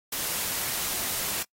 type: noise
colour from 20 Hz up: white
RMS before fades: -30 dBFS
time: 0.12-1.43 s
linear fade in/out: 5 ms
effects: noise-tail reverb RT60 0.1 s tail -24 dB re dry + AAC 48 kbps